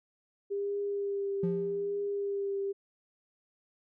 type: tone with vibrato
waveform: sine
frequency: 400 Hz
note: G4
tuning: 35 cents sharp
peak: -30 dBFS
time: 0.5-2.73 s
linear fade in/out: 20 ms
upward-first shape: triangle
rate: 0.83 Hz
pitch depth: 23 cents each way
type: tone with exponential decay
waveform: triangle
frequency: 174.61 Hz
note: F3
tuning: in tune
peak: -25 dBFS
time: 1.43-2.08 s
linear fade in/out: 5 ms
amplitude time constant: 140 ms
effects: none